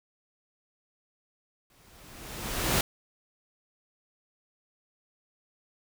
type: noise with exponential growth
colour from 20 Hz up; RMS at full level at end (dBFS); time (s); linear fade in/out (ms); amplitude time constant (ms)
pink; -23; 1.7-2.81; 2; 240
effects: none